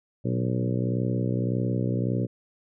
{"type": "harmonic tone with a mistuned harmonic", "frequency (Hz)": 61.74, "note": "B1", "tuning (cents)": 0, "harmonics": [2, 3, 4, 5, 6, 7, 8, 9], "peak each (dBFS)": [-26, -30, -32, -34, -36, -37, -38, -39], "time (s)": [0.24, 2.27], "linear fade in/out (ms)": 20, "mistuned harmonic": 2, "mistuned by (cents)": -54, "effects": []}